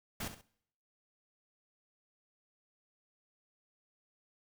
pink noise with echo, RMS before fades -39 dBFS, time 0.2-0.28 s, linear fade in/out 5 ms, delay 67 ms, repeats 2, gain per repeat -10 dB, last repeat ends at 0.414 s, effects noise-tail reverb RT60 0.7 s tail -22 dB re dry

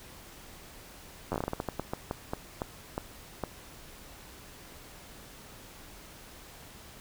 slowing click train, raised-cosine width 1 ms, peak -17 dBFS, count 18, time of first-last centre 1.32-3.437 s, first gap 10 ms, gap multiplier 1.27, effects pink hiss -50 dBFS RMS until 7 s

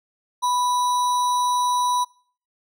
sine tone with sample-and-hold, 987.8 Hz, B5, in tune, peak -18 dBFS, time 0.42-2.05 s, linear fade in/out 20 ms, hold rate 4900 Hz, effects noise-tail reverb RT60 0.5 s tail -24 dB re dry + low-pass 11000 Hz 12 dB/octave

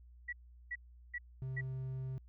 sine tone bursts, 1941 Hz, B6, 31 cents flat, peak -37 dBFS, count 4, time 0.28-1.612 s, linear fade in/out 10 ms, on 48 ms, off 380 ms
triangle tone, 131 Hz, C3, 2 cents sharp, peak -36 dBFS, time 1.42-2.18 s, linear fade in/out 0 ms
effects added 60 Hz sine -55 dBFS peak until 2.28 s

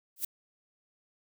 violet noise with exponential growth, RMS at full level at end -26 dBFS, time 0.16-0.25 s, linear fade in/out 5 ms, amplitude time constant 19 ms, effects none

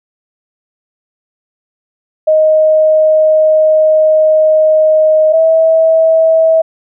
sine tone pair in turn, 624 / 646.4 Hz, D#5 / E5, +5 / -34 cents, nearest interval minor second, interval 61 cents, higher second, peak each -5 dBFS, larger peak neither, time 2.27-5.33 / 5.33-6.62 s, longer first, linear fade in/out 10 ms, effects none

